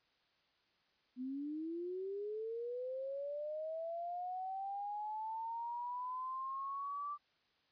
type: linear sweep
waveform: sine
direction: up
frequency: 246.9 to 1174.7 Hz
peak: -39 dBFS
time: 1.16-7.18 s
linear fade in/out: 50 ms
effects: white hiss -75 dBFS RMS until 7.71 s + resampled to 11025 Hz